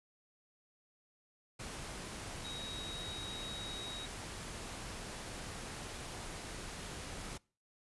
sine tone in noise, 3802 Hz, A#7, 33 cents sharp, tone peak -44 dBFS, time 2.44-4.06 s, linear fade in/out 10 ms, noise pink, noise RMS -45 dBFS, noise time 1.59-7.38 s, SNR -2 dB, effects noise-tail reverb RT60 0.4 s tail -25 dB re dry + resampled to 24000 Hz

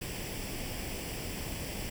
pink noise with comb filter, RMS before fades -38 dBFS, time 0.01-1.9 s, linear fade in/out 10 ms, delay 0.38 ms, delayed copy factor +0.6, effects none

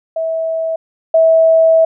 sine tone pair in turn, 650 / 650 Hz, E5 / E5, -24 / -24 cents, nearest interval unison, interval 0 cents, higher neither, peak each -15 / -6 dBFS, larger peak second, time 0.16-0.76 / 1.14-1.85 s, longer second, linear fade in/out 5 ms, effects none

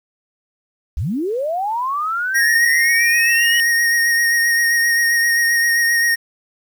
sine linear sweep, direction up, 51.91 to 2974 Hz, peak -18 dBFS, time 0.97-3.6 s, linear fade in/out 0 ms
square tone with vibrato, 1864.7 Hz, A#6, in tune, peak -14 dBFS, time 2.34-6.16 s, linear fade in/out 20 ms, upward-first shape sine, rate 7.6 Hz, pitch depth 21 cents each way
effects 8-bit

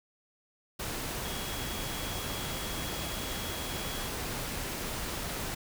sine tone in noise, 3322 Hz, G#7, in tune, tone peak -44 dBFS, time 1.24-4.09 s, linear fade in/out 10 ms, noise pink, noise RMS -36 dBFS, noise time 0.79-5.55 s, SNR -11 dB, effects none

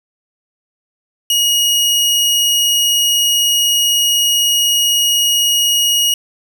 sawtooth tone, 2886 Hz, F#7, 44 cents flat, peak -8 dBFS, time 1.3-6.14 s, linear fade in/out 2 ms, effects none

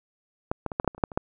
clicks, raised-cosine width 1 ms, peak -11 / -14 / -19 / -9 / -18 / -6 / -29 / -30 / -7 / -25 / -10 dBFS, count 11, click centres 0.515 / 0.663 / 0.718 / 0.799 / 0.846 / 0.877 / 0.948 / 0.98 / 1.038 / 1.118 / 1.175 s, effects none

